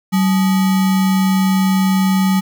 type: tone with sample-and-hold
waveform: sine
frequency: 190 Hz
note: F#3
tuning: 46 cents sharp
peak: -11 dBFS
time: 0.12-2.41 s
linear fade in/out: 20 ms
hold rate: 1050 Hz
effects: none